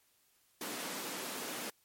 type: high-pass noise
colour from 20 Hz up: pink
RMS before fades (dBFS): -41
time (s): 0.61-1.7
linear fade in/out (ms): 2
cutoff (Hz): 210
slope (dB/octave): 24
effects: white hiss -71 dBFS RMS until 1.84 s + MP3 64 kbps